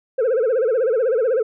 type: tone with vibrato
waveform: sine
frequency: 480 Hz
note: B4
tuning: 49 cents flat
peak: -13 dBFS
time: 0.18-1.43 s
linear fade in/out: 10 ms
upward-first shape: sine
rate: 16 Hz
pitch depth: 190 cents each way
effects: tanh soft clip ceiling -14 dBFS